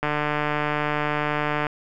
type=click train; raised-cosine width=0.5 ms; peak=-9 dBFS; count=245; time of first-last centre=0.03-1.668 s; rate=149 Hz; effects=none